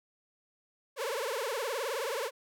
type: tone with vibrato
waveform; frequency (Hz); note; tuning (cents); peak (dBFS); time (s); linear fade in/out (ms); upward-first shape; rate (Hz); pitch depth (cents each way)
sawtooth; 500; B4; +21; -28; 0.96-2.31; 50; triangle; 19; 290
effects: none